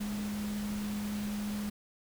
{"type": "tone in noise", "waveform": "sine", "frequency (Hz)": 207.7, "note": "G#3", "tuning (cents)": 0, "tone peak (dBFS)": -33, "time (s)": [0, 1.7], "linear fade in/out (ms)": 10, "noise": "pink", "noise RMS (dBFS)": -44, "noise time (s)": [0, 1.7], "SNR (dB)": 8, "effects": []}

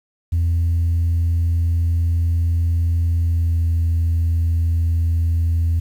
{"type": "tone with pitch glide", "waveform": "sine", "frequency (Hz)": [84.3, 83.24], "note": ["E2", "E2"], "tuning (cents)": [39, 17], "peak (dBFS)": -13, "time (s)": [0.32, 5.8], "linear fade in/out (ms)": 10, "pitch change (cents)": -22, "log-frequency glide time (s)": [3.18, 3.68], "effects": ["tanh soft clip ceiling -13 dBFS", "8-bit"]}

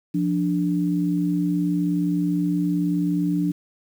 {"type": "tone pair together", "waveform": "sine", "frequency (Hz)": [174.64, 293.7], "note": ["F3", "D4"], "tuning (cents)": [0, 0], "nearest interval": "major sixth", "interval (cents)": 900, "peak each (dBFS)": -22, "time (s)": [0.14, 3.52], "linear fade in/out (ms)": 10, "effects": ["8-bit"]}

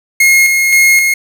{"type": "tone with tremolo", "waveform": "45% pulse", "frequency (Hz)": 2152, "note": "C7", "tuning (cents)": 48, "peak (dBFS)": -5, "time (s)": [0.2, 1.14], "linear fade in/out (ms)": 5, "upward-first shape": "square", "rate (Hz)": 1.9, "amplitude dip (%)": 35, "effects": []}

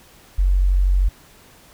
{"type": "tone", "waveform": "sine", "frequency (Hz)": 46.42, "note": "F#1", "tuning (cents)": 6, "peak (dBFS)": -13, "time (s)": [0.38, 1.09], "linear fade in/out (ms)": 10, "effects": ["pink hiss -49 dBFS RMS until 1.73 s"]}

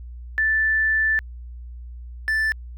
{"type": "tone pair in turn", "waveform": ["sine", "triangle"], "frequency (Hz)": [1760, 1760], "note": ["A6", "A6"], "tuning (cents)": [0, 0], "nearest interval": "unison", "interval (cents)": 0, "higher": "neither", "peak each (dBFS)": -17, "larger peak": "neither", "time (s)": [[0.38, 1.19], [2.28, 2.52]], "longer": "first", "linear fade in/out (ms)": 0, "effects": ["added 60 Hz sine -34 dBFS peak until 2.77 s"]}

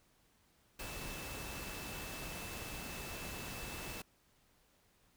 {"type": "tone in noise", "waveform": "sine", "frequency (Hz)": 2637, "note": "E7", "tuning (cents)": 0, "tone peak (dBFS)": -51, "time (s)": [0.79, 4.02], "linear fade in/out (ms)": 5, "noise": "pink", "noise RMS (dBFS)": -45, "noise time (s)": [0.79, 4.02], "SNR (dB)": -9, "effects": ["pink hiss -71 dBFS RMS until 5.16 s"]}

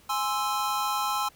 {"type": "chord", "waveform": "square", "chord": "Ab augmented", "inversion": "none", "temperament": "equal", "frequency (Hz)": [830.6, 1046.5, 1318.5], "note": ["Ab5", "C6", "E6"], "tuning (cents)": [0, 0, 0], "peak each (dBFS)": -31, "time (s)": [0.09, 1.29], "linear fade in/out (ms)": 10, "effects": ["pink hiss -57 dBFS RMS until 1.35 s"]}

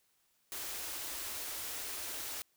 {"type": "band-stop noise", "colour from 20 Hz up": "white", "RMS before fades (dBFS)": -41, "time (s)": [0.52, 2.42], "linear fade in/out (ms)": 0, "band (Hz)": [110, 250], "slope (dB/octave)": 48, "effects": ["white hiss -74 dBFS RMS until 2.56 s"]}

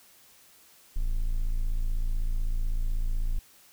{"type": "tone", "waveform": "triangle", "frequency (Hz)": 27.98, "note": "A0", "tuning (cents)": 30, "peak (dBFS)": -22, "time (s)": [0.96, 3.39], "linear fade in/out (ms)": 0, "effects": ["white hiss -57 dBFS RMS until 3.72 s"]}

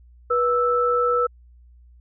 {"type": "tone pair together", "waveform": "sine", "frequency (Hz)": [486.9, 1318], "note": ["B4", "E6"], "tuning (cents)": [-25, -1], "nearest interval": "octave + perfect fourth", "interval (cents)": 1724, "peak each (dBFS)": -20, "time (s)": [0.3, 1.27], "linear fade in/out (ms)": 10, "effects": ["added 60 Hz sine -47 dBFS peak until 2 s"]}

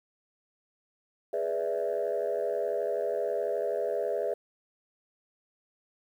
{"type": "chord", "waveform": "sine", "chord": "E dominant seventh", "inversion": "first", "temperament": "equal", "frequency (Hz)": [415.3, 493.9, 587.3, 659.3], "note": ["G#4", "B4", "D5", "E5"], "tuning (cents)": [0, 0, 0, 0], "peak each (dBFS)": -32, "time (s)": [1.33, 4.34], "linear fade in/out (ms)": 5, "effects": ["tanh soft clip ceiling -21 dBFS", "10-bit"]}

